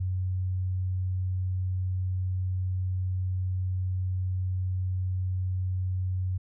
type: tone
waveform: sine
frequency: 92.5 Hz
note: F#2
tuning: in tune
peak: -26 dBFS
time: 0-6.38 s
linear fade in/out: 10 ms
effects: none